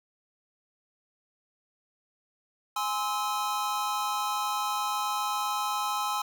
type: chord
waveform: square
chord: Ab augmented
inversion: none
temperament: just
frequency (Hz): 830.6 / 1038.3 / 1297.8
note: Ab5 / C6 / E6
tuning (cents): 0 / -14 / -27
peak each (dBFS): -33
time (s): 2.76-6.22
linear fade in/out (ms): 5
effects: none